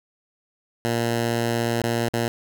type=tone with dropouts; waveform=10% pulse; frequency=117 Hz; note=A#2; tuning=7 cents sharp; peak=-13 dBFS; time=0.85-2.28 s; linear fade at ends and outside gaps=0 ms; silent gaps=1.817-1.838 / 2.087-2.136 s; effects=none